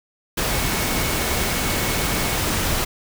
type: tone in noise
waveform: sine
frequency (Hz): 2206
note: C#7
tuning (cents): -9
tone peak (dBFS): -33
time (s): 0.5-2.36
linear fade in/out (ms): 10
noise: pink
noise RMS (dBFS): -22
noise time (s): 0.37-2.85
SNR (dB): -14
effects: none